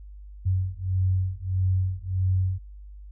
sine beating tone pair, 92.5 / 94.1 Hz, F#2 / F#2, 0 / +30 cents, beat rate 1.6 Hz, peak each -25 dBFS, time 0.45-2.59 s, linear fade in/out 20 ms, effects added 50 Hz sine -40 dBFS peak until 3.11 s

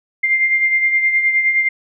sine beating tone pair, 2101 / 2110.6 Hz, C7 / C7, +7 / +14 cents, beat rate 9.6 Hz, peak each -13 / -22 dBFS, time 0.23-1.69 s, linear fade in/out 10 ms, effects none

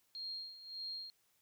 sine tone with tremolo, 4228 Hz, C8, 17 cents sharp, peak -40 dBFS, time 0.15-1.1 s, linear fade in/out 0 ms, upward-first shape sine, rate 1.7 Hz, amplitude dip 75%, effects white hiss -75 dBFS RMS until 1.41 s

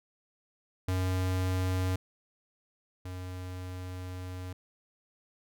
square tone pair in turn, 92.5 / 91.54 Hz, F#2 / F#2, 0 / -18 cents, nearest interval unison, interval 18 cents, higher first, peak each -28 / -38 dBFS, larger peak first, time 0.88-1.96 / 3.05-4.53 s, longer second, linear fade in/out 5 ms, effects none

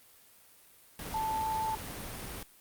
sine tone in noise, 880 Hz, A5, in tune, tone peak -30 dBFS, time 1.14-1.75 s, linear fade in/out 2 ms, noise pink, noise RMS -41 dBFS, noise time 0.99-2.43 s, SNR +8 dB, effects white hiss -59 dBFS RMS until 2.6 s + Opus 32 kbps

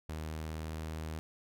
sawtooth tone with pitch glide, 78.4 to 79.04 Hz, D#2 to D#2, +14 to +28 cents, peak -34 dBFS, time 0.09-1.19 s, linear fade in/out 0 ms, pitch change +14 cents, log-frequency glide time 0.24-0.83 s, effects none

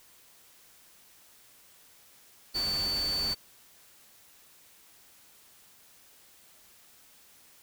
sine tone in noise, 4500 Hz, C#8, 25 cents sharp, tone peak -28 dBFS, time 2.54-3.35 s, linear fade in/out 20 ms, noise pink, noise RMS -39 dBFS, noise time 2.54-3.35 s, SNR +8 dB, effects white hiss -58 dBFS RMS until 7.62 s

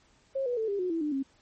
sine tone with pitch steps, 539 / 488.6 / 442.9 / 401.5 / 363.9 / 329.9 / 299 / 271.1 Hz, C#5 / B4 / A4 / G4 / F#4 / E4 / D4 / C#4, -49 / -19 / +11 / +41 / -29 / +1 / +31 / -38 cents, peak -27 dBFS, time 0.35-1.23 s, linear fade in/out 10 ms, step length 110 ms, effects pink hiss -64 dBFS RMS until 1.41 s + MP3 32 kbps

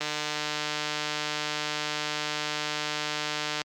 click train, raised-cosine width 0.2 ms, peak -12 dBFS, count 542, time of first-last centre 0.01-3.617 s, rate 150 Hz, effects high-pass 150 Hz 12 dB/octave + Opus 32 kbps

